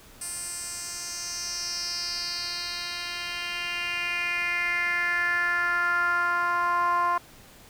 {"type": "tone with band-pass filter sweep", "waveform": "10% pulse", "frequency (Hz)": 349.2, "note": "F4", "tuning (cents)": 0, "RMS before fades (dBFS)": -28, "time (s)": [0.21, 7.18], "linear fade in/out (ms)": 5, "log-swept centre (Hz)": [8900, 970], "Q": 4.2, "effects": ["pink hiss -51 dBFS RMS until 7.69 s"]}